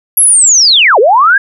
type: linear two-way sweep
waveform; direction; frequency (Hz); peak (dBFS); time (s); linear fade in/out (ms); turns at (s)
sine; down then up; 11460 to 385.4 to 1669; -3; 0.17-1.38; 5; 0.99
effects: none